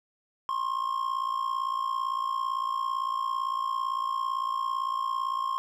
triangle tone with amplitude modulation, 1069 Hz, C6, 37 cents sharp, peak -22 dBFS, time 0.49-5.58 s, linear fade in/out 0 ms, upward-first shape sine, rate 57.8 Hz, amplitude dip 75%, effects none

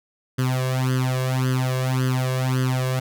sawtooth tone with flanger, 129 Hz, C3, 24 cents flat, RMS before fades -22 dBFS, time 0.38-3 s, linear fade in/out 10 ms, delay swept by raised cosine 0.63 to 1.83 ms, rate 1.8 Hz, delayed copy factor +0.95, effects none

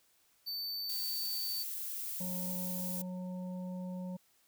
square tone, 4551 Hz, C#8, 45 cents sharp, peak -37 dBFS, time 0.46-1.64 s, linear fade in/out 20 ms
violet noise, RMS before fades -40 dBFS, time 0.89-3.02 s, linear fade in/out 5 ms
harmonic tone, 182.4 Hz, F#3, 24 cents flat, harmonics 1 / 3 / 5, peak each -38 / -48 / -55 dBFS, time 2.2-4.17 s, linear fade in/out 10 ms
effects white hiss -70 dBFS RMS until 4.47 s

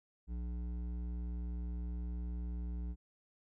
sine tone with hard clipping, 59.6 Hz, A#1, 39 cents sharp, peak -39 dBFS, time 0.27-2.96 s, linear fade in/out 50 ms, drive 10 dB, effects none

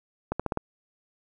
accelerating click train, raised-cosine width 1 ms, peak -13 dBFS, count 5, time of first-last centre 0.32-0.574 s, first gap 76 ms, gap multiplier 0.88, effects none

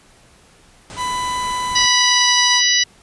pink low-pass noise, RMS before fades -35 dBFS, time 0.9-1.86 s, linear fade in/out 0 ms, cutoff 9600 Hz, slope 96 dB/octave
40% pulse tone with pitch glide, 997 to 986.1 Hz, B5 to B5, +16 to -3 cents, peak -19 dBFS, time 0.96-2.62 s, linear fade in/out 50 ms, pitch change -19 cents, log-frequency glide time 2.03-2.34 s
harmonic tone, 982 Hz, B5, 10 cents flat, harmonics 2 / 3 / 4 / 5 / 6, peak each -19 / -19 / -19 / -19 / -19 dBFS, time 1.75-2.84 s, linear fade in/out 10 ms
effects pink hiss -50 dBFS RMS until 3.02 s + resampled to 24000 Hz

